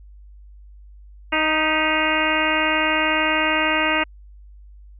harmonic tone with a mistuned harmonic, 311.1 Hz, D#4, in tune, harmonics 1 / 2 / 3 / 4 / 5 / 6 / 7 / 8 / 9, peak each -26 / -26 / -26 / -26 / -26 / -26 / -26 / -26 / -26 dBFS, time 1.32-4.04 s, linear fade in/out 10 ms, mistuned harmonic 6, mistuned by +58 cents, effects added 50 Hz sine -41 dBFS peak until 4.99 s

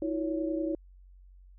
sine tone cluster, 320.1 / 350.6 / 561 Hz, D#4 / F4 / C#5, +49 / +7 / +21 cents, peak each -30 / -36 / -35 dBFS, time 0.02-0.75 s, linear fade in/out 2 ms, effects added 46 Hz sine -51 dBFS peak until 1.58 s

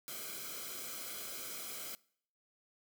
white noise with comb filter, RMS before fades -44 dBFS, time 0.08-1.95 s, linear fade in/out 0 ms, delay 1.1 ms, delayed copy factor -0.75, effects noise-tail reverb RT60 0.6 s tail -23 dB re dry

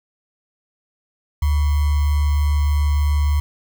sine tone with sample-and-hold, 73.42 Hz, D2, in tune, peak -14 dBFS, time 1.42-3.4 s, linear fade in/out 5 ms, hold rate 1050 Hz, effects none

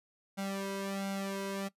sawtooth tone with flanger, 196 Hz, G3, in tune, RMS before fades -37 dBFS, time 0.37-1.69 s, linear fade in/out 20 ms, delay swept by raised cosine 1.4 to 1.96 ms, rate 1.4 Hz, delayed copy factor +0.95, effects noise-tail reverb RT60 0.1 s tail -19 dB re dry + resampled to 32000 Hz

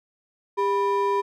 triangle ring-modulated tone, 693 Hz, F5, 14 cents flat, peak -15 dBFS, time 0.57-1.22 s, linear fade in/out 20 ms, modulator 292 Hz, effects none

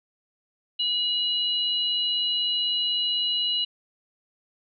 sine tone pair together, 2902 / 3982 Hz, F#7 / B7, -34 / +14 cents, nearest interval perfect fourth, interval 548 cents, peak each -24 / -27 dBFS, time 0.79-3.65 s, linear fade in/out 10 ms, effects none

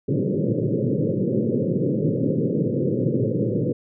pink band-pass noise, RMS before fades -22 dBFS, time 0.08-3.73 s, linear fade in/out 10 ms, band 110 to 540 Hz, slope 96 dB/octave, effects none

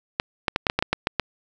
clicks, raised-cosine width 0.3 ms, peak -4 dBFS, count 10, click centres 0.199 / 0.482 / 0.561 / 0.668 / 0.699 / 0.79 / 0.825 / 0.93 / 1.071 / 1.197 s, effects none

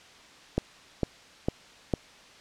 click train, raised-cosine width 2 ms, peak -11 dBFS, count 4, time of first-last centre 0.58-1.937 s, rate 2.21 Hz, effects white hiss -52 dBFS RMS until 2.4 s + low-pass 5000 Hz 12 dB/octave

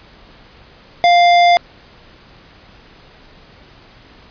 square tone, 698.5 Hz, F5, in tune, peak -8 dBFS, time 1.04-1.57 s, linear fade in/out 0 ms, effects pink hiss -44 dBFS RMS until 4.3 s + resampled to 11025 Hz

